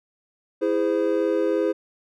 triangle chord, E augmented, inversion none, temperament just, 329.6 / 412 / 515 Hz, E4 / G#4 / B#4, 0 / -14 / -28 cents, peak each -22 dBFS, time 0.61-1.73 s, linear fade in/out 20 ms, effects none

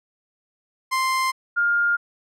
30% pulse / sine tone pair in turn, 1046.5 / 1409.9 Hz, C6 / F6, 0 / +16 cents, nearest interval perfect fourth, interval 516 cents, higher second, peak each -17 dBFS, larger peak neither, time 0.91-1.32 / 1.56-1.97 s, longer neither, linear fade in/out 20 ms, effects low-pass 11000 Hz 12 dB/octave

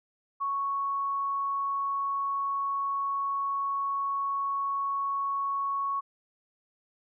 sine tone, 1108.7 Hz, C#6, in tune, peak -27 dBFS, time 0.4-6.01 s, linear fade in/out 20 ms, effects none

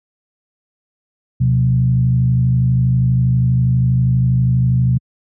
sine tone with frequency modulation, 125.7 Hz, B2, 31 cents sharp, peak -10 dBFS, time 1.4-4.98 s, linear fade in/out 10 ms, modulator 52.4 Hz, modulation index 0.66, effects high-pass 80 Hz 12 dB/octave

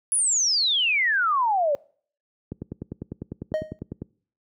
sine exponential sweep, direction down, 10548 to 551 Hz, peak -19 dBFS, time 0.12-1.75 s, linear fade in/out 0 ms
click train, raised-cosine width 3 ms, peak -18 dBFS, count 16, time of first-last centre 2.52-4.02 s, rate 10 Hz
triangle tone with exponential decay, 623 Hz, D#5, 2 cents sharp, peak -17 dBFS, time 3.54-3.79 s, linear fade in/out 0 ms, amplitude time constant 54 ms
effects noise-tail reverb RT60 0.5 s tail -24 dB re dry + high-pass 80 Hz 12 dB/octave

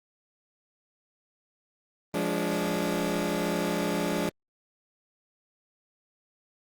20% pulse chord, D diminished, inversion first, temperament equal with one note detuned, 174.61 / 207.7 / 290.5 Hz, F3 / Ab3 / D4, 0 / 0 / -19 cents, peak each -26 dBFS, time 2.14-4.29 s, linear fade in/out 2 ms, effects Opus 24 kbps

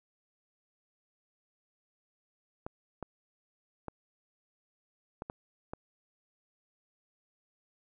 clicks, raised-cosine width 1 ms, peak -24 dBFS, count 6, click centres 2.665 / 3.027 / 3.883 / 5.221 / 5.299 / 5.735 s, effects none

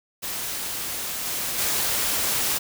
white noise with level steps, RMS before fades -30 / -28 / -24 dBFS, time 0.22-2.59 s, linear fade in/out 20 ms, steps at 1.25 / 1.58 s, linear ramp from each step 5 ms, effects none

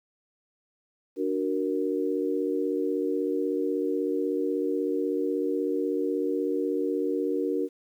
sine chord, D augmented, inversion none, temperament equal, 293.7 / 370 / 466.2 Hz, D4 / F#4 / A#4, 0 / 0 / 0 cents, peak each -29 dBFS, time 1.16-7.69 s, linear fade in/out 50 ms, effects 10-bit

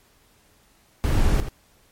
brown noise with echo, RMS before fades -19 dBFS, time 1.04-1.4 s, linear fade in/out 0 ms, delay 85 ms, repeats 1, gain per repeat -10 dB, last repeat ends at 1.485 s, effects pink hiss -59 dBFS RMS until 1.91 s + MP3 64 kbps

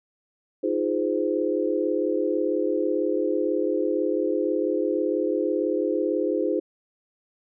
sine chord, F minor seventh, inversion third, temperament equal with one note detuned, 311.1 / 349.2 / 415.3 / 515.5 Hz, Eb4 / F4 / Ab4 / C5, 0 / 0 / 0 / -26 cents, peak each -27 dBFS, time 0.63-6.6 s, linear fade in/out 10 ms, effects none

